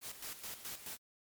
white noise with tremolo, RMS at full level -44 dBFS, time 0.01-0.98 s, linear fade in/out 50 ms, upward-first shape square, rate 4.7 Hz, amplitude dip 65%, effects MP3 96 kbps

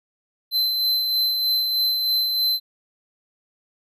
square tone with tremolo, 4069 Hz, C8, 49 cents flat, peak -18 dBFS, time 0.51-2.6 s, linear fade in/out 50 ms, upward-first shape sine, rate 3.2 Hz, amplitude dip 35%, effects none

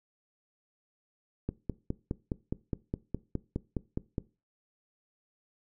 click train, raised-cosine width 3 ms, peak -18 dBFS, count 14, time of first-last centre 1.49-4.182 s, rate 4.83 Hz, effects noise-tail reverb RT60 0.3 s tail -20 dB re dry

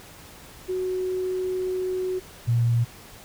sine tone pair in turn, 370 / 117.9 Hz, F#4 / A#2, 0 / +20 cents, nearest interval octave + minor sixth, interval 1980 cents, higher first, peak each -24 / -18 dBFS, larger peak second, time 0.68-2.2 / 2.47-2.85 s, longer first, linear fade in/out 20 ms, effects pink hiss -46 dBFS RMS until 3.24 s

